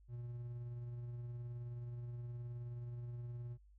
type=tone with tremolo; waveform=triangle; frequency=120 Hz; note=B2; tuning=49 cents flat; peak=-40 dBFS; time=0.08-3.58 s; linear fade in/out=50 ms; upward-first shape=sine; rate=19 Hz; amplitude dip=25%; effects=added 50 Hz sine -61 dBFS peak until 3.78 s